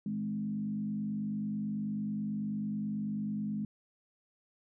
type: tone with frequency modulation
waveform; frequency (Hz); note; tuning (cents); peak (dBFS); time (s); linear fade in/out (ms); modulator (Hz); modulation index
sine; 209.3; G#3; +14; -32; 0.06-3.65; 2; 49.2; 0.73
effects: none